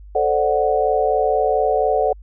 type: chord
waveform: sine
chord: D dominant seventh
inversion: second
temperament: equal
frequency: 440 / 523.3 / 587.3 / 740 Hz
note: A4 / C5 / D5 / F#5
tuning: 0 / 0 / 0 / 0 cents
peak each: -20 / -22 / -21 / -19 dBFS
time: 0.15-2.13 s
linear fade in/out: 5 ms
effects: added 50 Hz sine -37 dBFS peak until 2.22 s